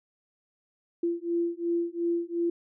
sine beating tone pair, 340 / 342.8 Hz, F4 / F4, -46 / -32 cents, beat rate 2.8 Hz, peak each -29 dBFS, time 1.03-2.5 s, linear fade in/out 5 ms, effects none

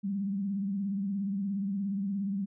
sine tone with vibrato, 197.7 Hz, G3, 15 cents sharp, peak -29 dBFS, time 0.03-2.46 s, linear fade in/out 20 ms, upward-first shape triangle, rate 17 Hz, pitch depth 89 cents each way, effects none

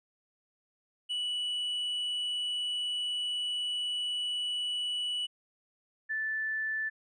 triangle / sine tone pair in turn, 2952 / 1755.3 Hz, F#7 / A6, -5 / -5 cents, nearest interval major sixth, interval 900 cents, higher first, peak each -29 / -30 dBFS, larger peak first, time 1.09-5.27 / 6.09-6.9 s, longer first, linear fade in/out 20 ms, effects resampled to 22050 Hz

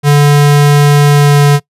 square tone with pitch glide, 145.2 to 144.28 Hz, D3 to D3, -19 to -30 cents, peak -4 dBFS, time 0.03-1.6 s, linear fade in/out 50 ms, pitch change -11 cents, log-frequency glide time 1.08-1.43 s, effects noise-tail reverb RT60 0.1 s tail -22 dB re dry + resampled to 32000 Hz

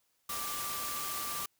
sine tone in noise, 1175 Hz, D6, 1 cent sharp, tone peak -40 dBFS, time 0.29-1.46 s, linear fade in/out 5 ms, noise white, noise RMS -38 dBFS, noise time 0.29-1.46 s, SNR -5 dB, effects white hiss -75 dBFS RMS until 1.59 s

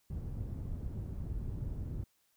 white low-pass noise, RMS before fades -39 dBFS, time 0.1-2.04 s, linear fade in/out 5 ms, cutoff 100 Hz, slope 12 dB/octave, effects white hiss -74 dBFS RMS until 2.36 s

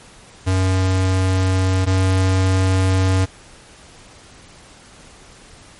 square tone pair in turn, 93.8 / 94.14 Hz, F#2 / F#2, +24 / +30 cents, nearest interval unison, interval 6 cents, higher second, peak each -15 / -14 dBFS, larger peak second, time 0.46-1.86 / 1.86-3.26 s, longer neither, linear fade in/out 20 ms, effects pink hiss -44 dBFS RMS until 5.79 s + MP3 48 kbps

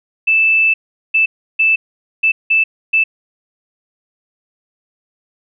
sine tone bursts at uneven times, 2637 Hz, E7, in tune, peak -9 dBFS, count 6, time 0.27-0.74 / 1.14-1.26 / 1.59-1.76 / 2.23-2.32 / 2.5-2.64 / 2.93-3.04 s, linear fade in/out 10 ms, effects none

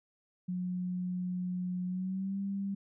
sine tone with pitch glide, 180.9 to 197.27 Hz, F#3 to G3, -39 to +11 cents, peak -32 dBFS, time 0.48-2.75 s, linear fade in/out 10 ms, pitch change +150 cents, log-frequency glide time 1.86-2.39 s, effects none

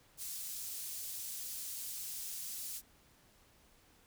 pink high-pass noise, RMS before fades -43 dBFS, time 0.17-2.82 s, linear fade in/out 50 ms, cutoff 7000 Hz, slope 12 dB/octave, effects pink hiss -66 dBFS RMS until 4.06 s

